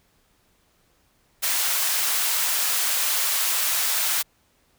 white high-pass noise, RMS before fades -23 dBFS, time 1.42-4.23 s, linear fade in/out 20 ms, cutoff 800 Hz, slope 12 dB/octave, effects pink hiss -64 dBFS RMS until 4.78 s

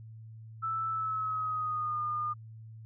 sine tone with pitch glide, 1318.5 to 1216.1 Hz, E6 to D#6, 0 to -40 cents, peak -30 dBFS, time 0.62-2.34 s, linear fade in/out 20 ms, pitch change -140 cents, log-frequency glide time 0.9-2 s, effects added 111 Hz sine -45 dBFS peak until 2.85 s

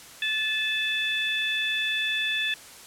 harmonic tone, 870 Hz, A5, 20 cents flat, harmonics 2 / 3 / 4, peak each -29 / -29 / -28 dBFS, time 0.22-2.54 s, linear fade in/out 2 ms, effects white hiss -46 dBFS RMS until 2.86 s + low-pass 11000 Hz 12 dB/octave

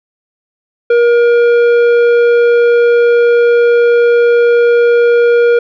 sine tone with tanh clipping, 474.6 Hz, A#4, 31 cents sharp, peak -7 dBFS, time 0.9-5.59 s, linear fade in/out 5 ms, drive 10 dB, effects none

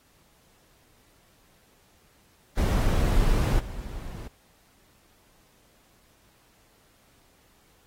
brown noise with level steps, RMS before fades -22 / -36 dBFS, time 2.57-4.28 s, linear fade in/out 10 ms, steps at 3.59 s, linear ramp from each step 5 ms, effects pink hiss -62 dBFS RMS until 7.86 s + AAC 48 kbps

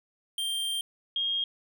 square / sine tone pair in turn, 3174 / 3243 Hz, G7 / G#7, +21 / -42 cents, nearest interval unison, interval 37 cents, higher second, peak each -29 / -26 dBFS, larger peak second, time 0.38-0.81 / 1.16-1.44 s, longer first, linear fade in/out 2 ms, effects none

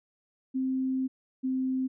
sine tone pair in turn, 261.6 / 260.3 Hz, C4 / C4, 0 / -9 cents, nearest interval unison, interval 9 cents, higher first, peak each -26 dBFS, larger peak neither, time 0.54-1.08 / 1.43-1.88 s, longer first, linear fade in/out 20 ms, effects none

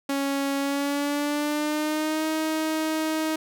sawtooth tone with pitch glide, 277.2 to 314.8 Hz, C#4 to D#4, 0 to +20 cents, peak -20 dBFS, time 0.09-3.36 s, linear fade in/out 5 ms, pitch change +220 cents, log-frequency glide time 0.58-2.27 s, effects none

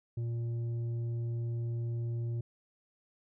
sine tone with tanh clipping, 117.2 Hz, A#2, 10 cents sharp, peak -33 dBFS, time 0.17-2.41 s, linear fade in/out 5 ms, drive 6 dB, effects none

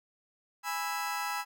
30% pulse chord, E major, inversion first, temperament just, 824.1 / 988.9 / 1318.5 Hz, G#5 / B5 / E6, -14 / +2 / 0 cents, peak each -34 dBFS, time 0.63-1.45 s, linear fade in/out 50 ms, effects none

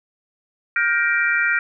sine chord, G minor seventh, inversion third, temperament just, 1411.2 / 1568 / 1881.6 / 2352 Hz, F6 / G6 / Bb6 / D7, +18 / 0 / +16 / +2 cents, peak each -20 / -23 / -22 / -23 dBFS, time 0.76-1.59 s, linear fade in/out 2 ms, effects none

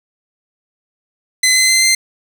15% pulse tone with pitch steps, 2036 / 2051 / 2067 / 2082 Hz, C7 / C7 / C7 / C7, -48 / -35 / -22 / -9 cents, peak -3 dBFS, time 1.43-1.95 s, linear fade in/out 5 ms, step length 130 ms, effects 7-bit

